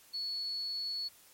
sine tone, 4400 Hz, C#8, 14 cents flat, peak -34 dBFS, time 0.13-1.09 s, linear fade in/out 20 ms, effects white hiss -60 dBFS RMS until 1.33 s + MP3 64 kbps

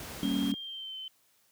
pink noise, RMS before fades -42 dBFS, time 0-0.52 s, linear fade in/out 2 ms
sine chord, G diminished, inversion none, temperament equal, 196 / 233.1 / 277.2 Hz, G3 / Bb3 / Db4, 0 / 0 / 0 cents, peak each -32 / -33 / -30 dBFS, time 0.23-0.54 s, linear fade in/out 0 ms
sine tone with pitch glide, 3221 to 3070 Hz, G7 to G7, +46 to -37 cents, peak -38 dBFS, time 0.23-1.08 s, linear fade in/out 2 ms, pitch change -83 cents, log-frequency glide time 0.5-0.97 s
effects white hiss -68 dBFS RMS until 1.51 s + high-pass 60 Hz 12 dB/octave

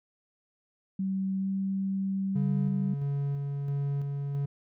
sine tone with pitch glide, 191.7 to 193.48 Hz, G3 to G3, -38 to -22 cents, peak -27 dBFS, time 0.99-2.94 s, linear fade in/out 5 ms, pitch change +16 cents, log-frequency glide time 1.39-1.49 s
triangle tone with tremolo, 141.1 Hz, C#3, 31 cents sharp, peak -25 dBFS, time 2.35-4.46 s, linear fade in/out 10 ms, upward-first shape square, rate 1.5 Hz, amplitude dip 30%
effects none

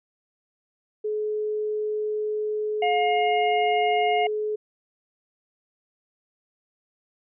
sine tone, 425.6 Hz, G#4, 42 cents sharp, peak -24 dBFS, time 1.04-4.56 s, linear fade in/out 10 ms
harmonic tone, 712 Hz, F5, 33 cents sharp, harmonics 1 / 3 / 4, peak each -21 / -29 / -33 dBFS, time 2.82-4.27 s, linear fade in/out 5 ms
effects none

